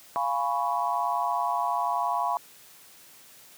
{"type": "chord", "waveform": "sine", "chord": "C# dominant seventh", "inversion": "first", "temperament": "equal", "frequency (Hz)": [698.5, 830.6, 987.8, 1108.7], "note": ["E#5", "G#5", "B5", "C#6"], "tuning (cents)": [0, 0, 0, 0], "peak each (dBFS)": [-30, -31, -28, -31], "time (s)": [0.16, 2.37], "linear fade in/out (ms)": 0, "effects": ["white hiss -52 dBFS RMS until 3.57 s", "high-pass 100 Hz 12 dB/octave"]}